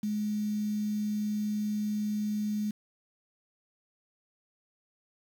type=tone with quantisation; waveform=sine; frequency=210.3 Hz; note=G#3; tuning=22 cents sharp; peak=-28 dBFS; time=0.03-2.71 s; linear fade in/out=5 ms; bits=8; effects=none